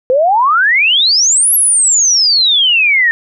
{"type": "exponential two-way sweep", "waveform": "sine", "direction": "up then down", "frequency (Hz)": [493.9, 11540, 1799], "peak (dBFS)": -7, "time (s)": [0.1, 3.11], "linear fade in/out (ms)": 0, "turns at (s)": 1.54, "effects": []}